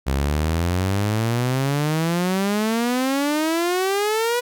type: exponential sweep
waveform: sawtooth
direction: up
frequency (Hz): 65.41 to 493.3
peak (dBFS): -15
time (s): 0.06-4.41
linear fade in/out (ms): 20
effects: none